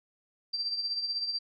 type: tone with tremolo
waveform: sine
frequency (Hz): 4699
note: D8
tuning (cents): 0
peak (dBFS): -27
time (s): 0.53-1.39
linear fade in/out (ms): 10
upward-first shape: triangle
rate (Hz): 16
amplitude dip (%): 65
effects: none